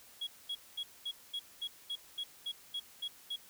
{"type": "tone bursts", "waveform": "sine", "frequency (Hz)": 3322, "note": "G#7", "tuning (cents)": 0, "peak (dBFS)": -33, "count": 12, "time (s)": [0.21, 3.362], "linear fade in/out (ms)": 10, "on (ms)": 61, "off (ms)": 220, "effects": ["tanh soft clip ceiling -34 dBFS", "white hiss -58 dBFS RMS until 3.49 s"]}